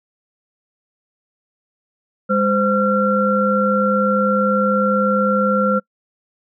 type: tone cluster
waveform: sine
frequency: 203.7 / 517 / 1368 Hz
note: G#3 / C5 / F6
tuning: -33 / -21 / -36 cents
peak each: -18 dBFS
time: 2.29-5.8 s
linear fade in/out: 20 ms
effects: noise-tail reverb RT60 0.1 s tail -26 dB re dry